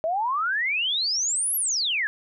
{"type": "exponential two-way sweep", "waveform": "sine", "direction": "up then down", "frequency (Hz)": [621, 11840, 1632], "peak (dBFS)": -22, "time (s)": [0.04, 2.07], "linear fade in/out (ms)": 0, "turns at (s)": 1.56, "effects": []}